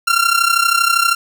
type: tone with amplitude modulation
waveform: sawtooth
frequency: 1374 Hz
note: F6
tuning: 29 cents flat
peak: -5 dBFS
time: 0.07-1.15 s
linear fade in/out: 10 ms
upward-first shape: sine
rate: 32.6 Hz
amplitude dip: 75%
effects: none